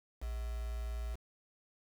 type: tone with quantisation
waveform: sine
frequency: 58 Hz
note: A#1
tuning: 8 cents flat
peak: -36 dBFS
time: 0.21-1.16 s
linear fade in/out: 20 ms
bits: 8
effects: none